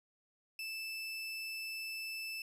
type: tone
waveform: 30% pulse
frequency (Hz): 2637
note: E7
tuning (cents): 0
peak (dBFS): -37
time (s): 0.59-2.42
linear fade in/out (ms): 2
effects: resampled to 32000 Hz